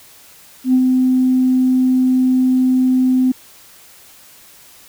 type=tone with ADSR envelope; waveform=sine; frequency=256.4 Hz; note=C4; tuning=35 cents flat; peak=-7 dBFS; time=0.64-3.32 s; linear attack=96 ms; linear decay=64 ms; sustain=-3 dB; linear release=8 ms; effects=tanh soft clip ceiling -4 dBFS + white hiss -44 dBFS RMS until 4.88 s